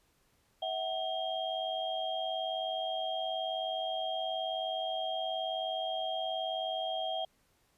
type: tone cluster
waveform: sine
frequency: 650 / 749 / 3224 Hz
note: E5 / F#5 / G7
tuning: -24 / +21 / +48 cents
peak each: -36 / -36 / -38 dBFS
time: 0.62-7.25 s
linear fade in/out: 5 ms
effects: pink hiss -71 dBFS RMS until 7.77 s + resampled to 32000 Hz